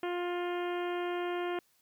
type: harmonic tone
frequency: 352.6 Hz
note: F4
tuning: 17 cents sharp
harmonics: 1 / 2 / 3 / 4 / 5 / 6 / 7 / 8 / 9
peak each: -33 / -39 / -43 / -45 / -47 / -49 / -50 / -51 / -52 dBFS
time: 0.03-1.59 s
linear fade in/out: 2 ms
effects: white hiss -70 dBFS RMS until 1.81 s